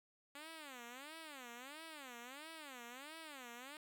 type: tone with vibrato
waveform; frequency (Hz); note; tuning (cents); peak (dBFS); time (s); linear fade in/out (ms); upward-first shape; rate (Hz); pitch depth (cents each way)
5% pulse; 277.2; C#4; 0; -39; 0.35-3.77; 2; sine; 1.5; 280
effects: none